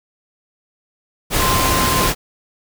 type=tone in noise; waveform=sine; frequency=1044 Hz; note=C6; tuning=4 cents flat; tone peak=-19 dBFS; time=1.37-2.11 s; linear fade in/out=50 ms; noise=pink; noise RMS=-17 dBFS; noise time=1.3-2.15 s; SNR=-5 dB; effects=none